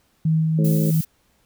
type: tone with tremolo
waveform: sine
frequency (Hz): 159.2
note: D#3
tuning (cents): +40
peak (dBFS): -15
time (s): 0.25-1.01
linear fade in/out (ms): 5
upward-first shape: sine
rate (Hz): 3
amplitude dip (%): 25
type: harmonic tone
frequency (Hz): 107.9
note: A2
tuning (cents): -33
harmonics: 2 / 3 / 4 / 5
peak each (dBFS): -24 / -28 / -30 / -32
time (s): 0.58-0.91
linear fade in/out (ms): 10
type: noise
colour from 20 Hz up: violet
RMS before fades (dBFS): -32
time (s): 0.64-1.05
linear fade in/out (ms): 10
effects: pink hiss -63 dBFS RMS until 1.45 s